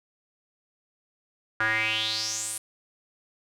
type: tone with band-pass filter sweep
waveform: square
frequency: 109.9 Hz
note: A2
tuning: 2 cents flat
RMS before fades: -28 dBFS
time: 1.6-2.58 s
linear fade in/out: 5 ms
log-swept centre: 1500 to 10000 Hz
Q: 6
effects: none